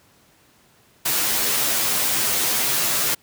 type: noise with comb filter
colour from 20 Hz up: white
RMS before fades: -21 dBFS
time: 1.05-3.15 s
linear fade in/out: 10 ms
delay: 11 ms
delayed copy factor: -0.75
effects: pink hiss -56 dBFS RMS until 3.22 s + high-pass 80 Hz 12 dB/octave